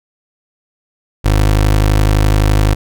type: tone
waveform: 25% pulse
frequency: 51.8 Hz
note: G#1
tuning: 4 cents flat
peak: -5 dBFS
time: 1.24-2.75 s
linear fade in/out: 20 ms
effects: none